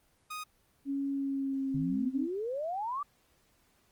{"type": "tone", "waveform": "sawtooth", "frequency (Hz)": 1244.5, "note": "D#6", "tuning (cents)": 0, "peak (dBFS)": -34, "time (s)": [0.3, 0.44], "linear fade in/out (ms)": 10}
{"type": "tone with pitch glide", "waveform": "sine", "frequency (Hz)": [277.2, 262.4], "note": ["C#4", "C4"], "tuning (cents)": [0, 5], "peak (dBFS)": -30, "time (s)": [0.85, 2.28], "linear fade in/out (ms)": 50, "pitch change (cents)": -95, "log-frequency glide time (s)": [1.1, 2.13]}
{"type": "exponential sweep", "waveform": "sine", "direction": "up", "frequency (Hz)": [139.6, 1197], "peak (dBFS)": -32, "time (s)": [1.74, 3.03], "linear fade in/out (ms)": 5}
{"effects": ["pink hiss -69 dBFS RMS until 3.91 s", "Opus 24 kbps"]}